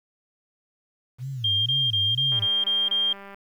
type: tone with vibrato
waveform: sine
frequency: 116.54 Hz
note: A#2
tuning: in tune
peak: -29 dBFS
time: 1.18-2.48 s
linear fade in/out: 50 ms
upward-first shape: sine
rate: 2.1 Hz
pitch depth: 280 cents each way
type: tone bursts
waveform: sine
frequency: 3200 Hz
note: G7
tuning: 35 cents sharp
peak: -20 dBFS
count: 7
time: 1.44-3.13 s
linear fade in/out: 5 ms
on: 220 ms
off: 25 ms
type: click train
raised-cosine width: 0.5 ms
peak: -28 dBFS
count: 204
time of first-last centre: 2.32-3.345 s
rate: 198 Hz
effects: 9-bit